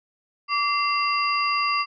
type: tone cluster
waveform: sine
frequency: 1155 / 2073 / 2729 / 4791 Hz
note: D6 / C7 / F7 / D8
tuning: -29 / -17 / -41 / +34 cents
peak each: -22 / -30 / -28 / -29 dBFS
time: 0.48-1.86 s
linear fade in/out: 50 ms
effects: none